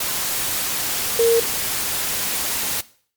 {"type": "tone in noise", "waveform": "sine", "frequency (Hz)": 461.9, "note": "A#4", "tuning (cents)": -16, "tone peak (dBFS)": -12, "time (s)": [1.19, 1.4], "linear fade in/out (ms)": 5, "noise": "white", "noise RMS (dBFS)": -23, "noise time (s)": [0, 2.81], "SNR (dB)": 8, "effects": ["noise-tail reverb RT60 0.5 s tail -19 dB re dry", "MP3 96 kbps"]}